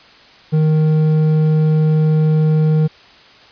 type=tone with hard clipping; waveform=sine; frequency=155.56 Hz; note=D#3; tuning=in tune; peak=-12 dBFS; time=0.52-2.88 s; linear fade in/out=20 ms; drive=6 dB; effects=white hiss -44 dBFS RMS until 3.51 s + resampled to 11025 Hz